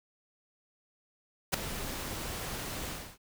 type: noise with ADSR envelope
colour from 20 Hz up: pink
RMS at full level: -24 dBFS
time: 1.52-3.18 s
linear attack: 22 ms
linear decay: 4 ms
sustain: -14 dB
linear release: 290 ms
effects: none